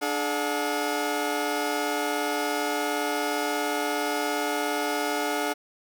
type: tone cluster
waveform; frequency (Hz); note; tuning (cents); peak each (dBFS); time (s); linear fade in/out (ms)
20% pulse; 296.4 / 426 / 720; D4 / G#4 / F#5; +16 / +44 / -47; -25; 0.01-5.54; 20
effects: none